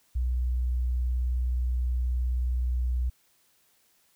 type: tone with vibrato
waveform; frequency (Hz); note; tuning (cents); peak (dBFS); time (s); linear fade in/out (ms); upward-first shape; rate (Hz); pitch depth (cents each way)
sine; 61.74; B1; 0; -24; 0.15-3.1; 10; square; 19; 17
effects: white hiss -66 dBFS RMS until 4.15 s